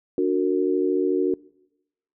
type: chord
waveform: sine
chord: D augmented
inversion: none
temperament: just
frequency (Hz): 293.7 / 367.1 / 458.9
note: D4 / F#4 / A#4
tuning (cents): 0 / -14 / -27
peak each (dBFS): -24 / -21 / -26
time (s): 0.18-1.34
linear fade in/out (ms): 2
effects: noise-tail reverb RT60 0.9 s tail -23 dB re dry